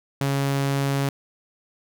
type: tone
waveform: sawtooth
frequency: 138.59 Hz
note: C#3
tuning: in tune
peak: -17 dBFS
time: 0.21-1.09 s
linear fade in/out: 2 ms
effects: none